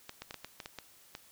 clicks, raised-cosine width 0.2 ms, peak -24 dBFS, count 9, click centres 0.094 / 0.22 / 0.309 / 0.343 / 0.446 / 0.602 / 0.659 / 0.787 / 1.151 s, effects white hiss -60 dBFS RMS until 1.31 s

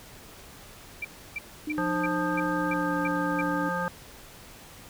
sine tone bursts, 2349 Hz, D7, in tune, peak -29 dBFS, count 8, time 1.02-3.414 s, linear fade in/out 5 ms, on 28 ms, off 310 ms
sine tone with pitch glide, 303.5 to 293.5 Hz, D#4 to D4, -43 to -1 cents, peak -29 dBFS, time 1.67-3.69 s, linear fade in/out 5 ms, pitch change -58 cents, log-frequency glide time 2.5-3 s
harmonic tone, 176 Hz, F3, 14 cents sharp, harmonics 1 / 3 / 5 / 7 / 9, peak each -33 / -33 / -33 / -33 / -33 dBFS, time 1.78-3.88 s, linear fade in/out 0 ms
effects pink hiss -48 dBFS RMS until 4.89 s

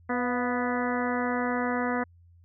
harmonic tone with a mistuned harmonic, 246.9 Hz, B3, in tune, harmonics 1 / 2 / 3 / 4 / 5 / 6 / 7 / 8, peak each -29 / -32 / -34 / -35 / -36 / -37 / -37 / -38 dBFS, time 0.09-2.04 s, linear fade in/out 10 ms, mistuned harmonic 3, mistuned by -45 cents, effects added 86 Hz sine -53 dBFS peak until 2.44 s

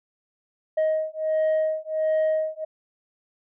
sine beating tone pair, 627 / 628.4 Hz, D#5 / D#5, +13 / +17 cents, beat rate 1.4 Hz, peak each -22 dBFS, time 0.77-2.65 s, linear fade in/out 10 ms, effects tanh soft clip ceiling -18 dBFS

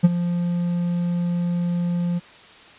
triangle tone with ADSR envelope, 174.2 Hz, F3, 4 cents flat, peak -5 dBFS, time 0.03-2.2 s, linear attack 18 ms, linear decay 30 ms, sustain -13 dB, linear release 26 ms, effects white hiss -46 dBFS RMS until 2.78 s + resampled to 8000 Hz

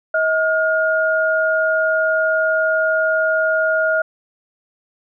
sine tone pair together, 636.5 / 1424 Hz, D#5 / F6, +39 / +33 cents, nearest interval octave + major second, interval 1394 cents, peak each -17 / -17 dBFS, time 0.14-4.02 s, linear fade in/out 5 ms, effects none

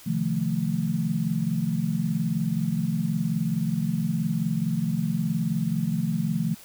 sine chord, F dominant seventh, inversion second, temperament equal, 130.81 / 155.56 / 174.61 / 220 Hz, C3 / Eb3 / F3 / A3, 0 / 0 / 0 / 0 cents, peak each -33 / -28 / -27 / -28 dBFS, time 0.06-6.55 s, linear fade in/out 10 ms, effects white hiss -48 dBFS RMS until 6.64 s

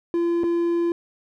triangle tone with dropouts, 341.5 Hz, F4, 39 cents flat, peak -17 dBFS, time 0.14-0.92 s, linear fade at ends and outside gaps 1 ms, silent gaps 0.435-0.44 s, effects none

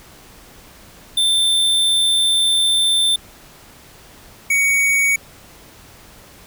square tone pair in turn, 3559 / 2242 Hz, A7 / C#7, +19 / +19 cents, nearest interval minor sixth, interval 800 cents, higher first, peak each -14 dBFS, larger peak neither, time 1.17-3.16 / 4.5-5.16 s, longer first, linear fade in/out 5 ms, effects pink hiss -44 dBFS RMS until 6.46 s

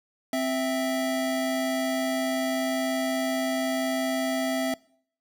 square tone pair together, 261.6 / 659.3 Hz, C4 / E5, 0 / 0 cents, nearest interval octave + major third, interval 1600 cents, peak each -28 dBFS, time 0.33-4.74 s, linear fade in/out 2 ms, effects noise-tail reverb RT60 0.6 s tail -24 dB re dry

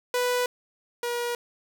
sawtooth tone pair in turn, 493.9 / 479.3 Hz, B4 / A#4, 0 / +48 cents, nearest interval minor second, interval 52 cents, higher first, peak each -19 / -23 dBFS, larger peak first, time 0.14-0.46 / 1.03-1.35 s, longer neither, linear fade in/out 2 ms, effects none

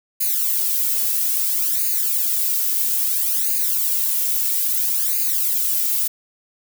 violet noise with flanger, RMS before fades -20 dBFS, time 0.2-6.08 s, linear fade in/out 10 ms, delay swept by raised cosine 0.44 to 2.34 ms, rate 0.6 Hz, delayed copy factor +1, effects none

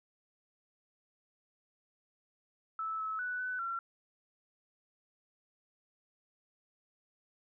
sine tone with pitch steps, 1310 / 1298 / 1484 / 1501 / 1362 Hz, E6 / E6 / F#6 / F#6 / F6, -11 / -27 / +5 / +24 / -44 cents, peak -34 dBFS, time 2.79-3.79 s, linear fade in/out 2 ms, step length 200 ms, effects none

